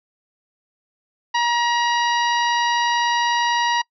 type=harmonic tone with a mistuned harmonic; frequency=951 Hz; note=A#5; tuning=34 cents sharp; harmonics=1 / 2 / 3 / 4 / 5 / 6; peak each=-18 / -24 / -28 / -30 / -32 / -34 dBFS; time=1.34-3.82 s; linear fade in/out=10 ms; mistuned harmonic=4; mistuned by=+34 cents; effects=noise-tail reverb RT60 0.1 s tail -25 dB re dry